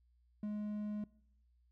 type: tone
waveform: triangle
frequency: 209.6 Hz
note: G#3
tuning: 16 cents sharp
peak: -35 dBFS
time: 0.43-1.04 s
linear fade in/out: 2 ms
effects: noise-tail reverb RT60 0.8 s tail -23 dB re dry + added 60 Hz sine -68 dBFS peak until 1.71 s